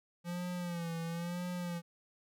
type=tone with vibrato; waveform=square; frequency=172.1 Hz; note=F3; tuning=25 cents flat; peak=-37 dBFS; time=0.24-1.82 s; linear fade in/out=50 ms; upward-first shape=sine; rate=1 Hz; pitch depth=66 cents each way; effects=none